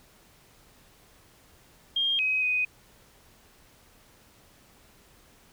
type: tone with pitch steps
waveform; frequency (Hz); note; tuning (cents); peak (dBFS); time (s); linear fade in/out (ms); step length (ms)
sine; 3217 / 2530 / 2498; G7 / D#7 / D#7; +44 / +28 / +6; -23; 1.96-2.65; 5; 230
effects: pink hiss -58 dBFS RMS until 5.52 s